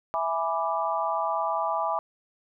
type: chord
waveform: sine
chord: E dominant seventh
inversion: none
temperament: equal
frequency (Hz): 659.3 / 830.6 / 987.8 / 1174.7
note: E5 / G#5 / B5 / D6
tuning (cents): 0 / 0 / 0 / 0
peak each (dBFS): -30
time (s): 0.14-1.99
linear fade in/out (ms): 0
effects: none